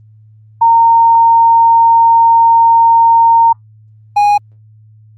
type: tone pair in turn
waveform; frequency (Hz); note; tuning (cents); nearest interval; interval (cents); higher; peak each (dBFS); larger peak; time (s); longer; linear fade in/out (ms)
sine / triangle; 920 / 824.1; A#5 / G#5; -23 / -14; major second; 191; first; -4; neither; 0.61-3.53 / 4.16-4.38; first; 10
effects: added 108 Hz sine -39 dBFS peak until 5.17 s + Opus 32 kbps